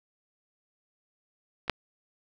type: clicks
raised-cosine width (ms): 0.3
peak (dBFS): -28 / -7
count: 2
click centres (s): 1.68 / 1.697
effects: none

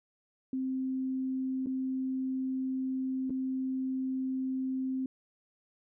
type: tone with dropouts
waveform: sine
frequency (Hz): 261.6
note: C4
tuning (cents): 0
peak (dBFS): -30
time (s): 0.53-5.06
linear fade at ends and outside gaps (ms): 2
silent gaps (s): 1.661-1.669 / 3.297-3.304
effects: none

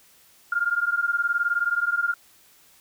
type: beating tone pair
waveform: sine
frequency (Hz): 1396.9 / 1415.9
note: F6 / F6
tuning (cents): 0 / +23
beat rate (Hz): 19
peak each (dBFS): -24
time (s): 0.52-2.14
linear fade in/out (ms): 5
effects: white hiss -56 dBFS RMS until 2.8 s

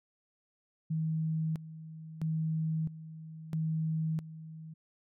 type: tone with tremolo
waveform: sine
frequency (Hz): 159.1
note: D#3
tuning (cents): +39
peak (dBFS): -29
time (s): 0.9-4.74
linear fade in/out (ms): 10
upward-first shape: square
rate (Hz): 0.76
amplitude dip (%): 80
effects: none

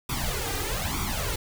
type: noise with flanger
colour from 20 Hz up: pink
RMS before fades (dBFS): -29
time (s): 0.09-1.36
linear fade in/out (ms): 5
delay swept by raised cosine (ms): 0.85 to 2.55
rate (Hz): 1.1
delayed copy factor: +0.8
effects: none

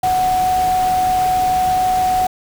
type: tone in noise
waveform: sine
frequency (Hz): 740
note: F#5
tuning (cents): 0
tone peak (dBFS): -13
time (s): 0.03-2.27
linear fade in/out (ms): 5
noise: pink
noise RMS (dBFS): -28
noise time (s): 0.03-2.27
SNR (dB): +12
effects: none

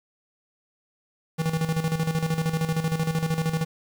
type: tone with tremolo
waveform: square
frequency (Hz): 161.2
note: E3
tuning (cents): -38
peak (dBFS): -22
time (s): 1.38-3.65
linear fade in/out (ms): 20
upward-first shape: square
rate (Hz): 13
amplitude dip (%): 60
effects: 8-bit

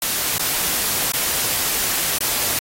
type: noise with dropouts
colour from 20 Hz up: white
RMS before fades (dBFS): -21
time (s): 0.02-2.59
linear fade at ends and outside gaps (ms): 2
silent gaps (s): 0.382-0.394 / 1.12-1.135 / 2.185-2.206
effects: AAC 48 kbps

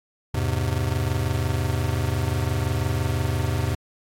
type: chord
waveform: square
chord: E augmented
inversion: none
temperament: just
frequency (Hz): 82.41 / 103.01 / 128.76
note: E2 / G#2 / B#2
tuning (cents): 0 / -14 / -27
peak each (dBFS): -27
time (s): 0.34-3.75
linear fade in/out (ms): 5
effects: AAC 64 kbps

